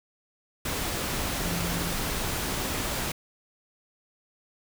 sine tone in noise, 171.5 Hz, F3, 31 cents flat, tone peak -32 dBFS, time 1.45-1.91 s, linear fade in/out 5 ms, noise pink, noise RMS -30 dBFS, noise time 0.65-3.12 s, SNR -5 dB, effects none

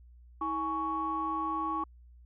sine tone cluster, 321.8 / 835 / 1114 Hz, E4 / G#5 / C#6, -42 / +9 / +8 cents, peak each -36 / -37 / -31 dBFS, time 0.41-1.84 s, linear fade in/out 5 ms, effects tanh soft clip ceiling -21 dBFS + added 60 Hz sine -52 dBFS peak until 2.25 s

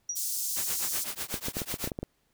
sine tone with exponential decay, 5770 Hz, F#8, 44 cents flat, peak -27 dBFS, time 0.09-0.3 s, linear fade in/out 5 ms, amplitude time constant 44 ms
pink high-pass noise, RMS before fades -32 dBFS, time 0.15-1.05 s, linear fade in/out 20 ms, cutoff 5600 Hz, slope 24 dB/octave
white noise with tremolo, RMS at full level -32 dBFS, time 0.56-1.91 s, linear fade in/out 5 ms, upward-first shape triangle, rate 8 Hz, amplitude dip 100%
clicks, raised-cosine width 2 ms, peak -20 dBFS, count 10, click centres 1.342 / 1.484 / 1.569 / 1.618 / 1.741 / 1.842 / 1.875 / 1.918 / 1.989 / 2.03 s
effects pink hiss -72 dBFS RMS until 2.33 s

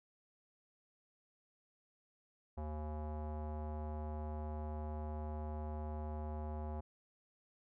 square tone with low-pass filter, 76.3 Hz, D#2, 33 cents flat, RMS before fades -42 dBFS, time 2.57-6.81 s, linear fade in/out 10 ms, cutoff 820 Hz, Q 2.7, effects none

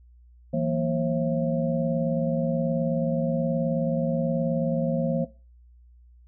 sine tone cluster, 164.3 / 183.1 / 232.5 / 536 / 667 Hz, E3 / F#3 / A#3 / C5 / E5, -5 / -18 / -4 / +42 / +20 cents, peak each -27 / -35 / -27 / -27 / -35 dBFS, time 0.53-5.25 s, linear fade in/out 10 ms, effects noise-tail reverb RT60 0.3 s tail -17 dB re dry + added 60 Hz sine -50 dBFS peak until 6.27 s

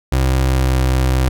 30% pulse tone with pitch glide, 65.41 to 64.58 Hz, C2 to C2, 0 to -22 cents, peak -10 dBFS, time 0.12-1.29 s, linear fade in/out 5 ms, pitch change -22 cents, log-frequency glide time 0.46-0.79 s, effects none

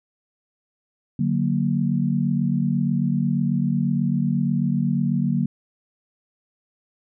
sine chord, D augmented, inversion none, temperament equal, 146.83 / 185 / 233.1 Hz, D3 / F#3 / A#3, 0 / 0 / 0 cents, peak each -23 dBFS, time 1.19-5.46 s, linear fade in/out 5 ms, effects none

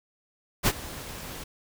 pink noise with ADSR envelope, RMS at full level -20 dBFS, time 0.63-1.44 s, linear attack 42 ms, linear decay 47 ms, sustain -19 dB, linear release 8 ms, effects none

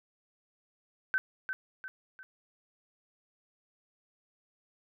sine tone with echo, 1534 Hz, G6, 38 cents flat, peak -25 dBFS, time 1.14-1.18 s, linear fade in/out 0 ms, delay 350 ms, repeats 3, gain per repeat -7 dB, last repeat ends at 2.23 s, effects none

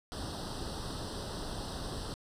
pink noise with comb filter, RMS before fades -39 dBFS, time 0.12-2.14 s, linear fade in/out 0 ms, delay 0.22 ms, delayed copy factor +1, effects low-pass 8000 Hz 12 dB/octave

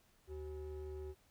triangle ring-modulated tone, 226.5 Hz, A#3, 50 cents flat, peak -38 dBFS, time 0.27-1.15 s, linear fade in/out 50 ms, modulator 152 Hz, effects pink hiss -71 dBFS RMS until 1.3 s

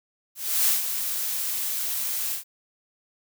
blue noise with ADSR envelope, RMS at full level -20 dBFS, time 0.35-2.44 s, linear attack 330 ms, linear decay 130 ms, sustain -8 dB, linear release 110 ms, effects none

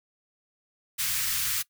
white band-stop noise, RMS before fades -28 dBFS, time 0.98-1.63 s, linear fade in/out 20 ms, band 140 to 1300 Hz, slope 24 dB/octave, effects noise-tail reverb RT60 0.1 s tail -21 dB re dry

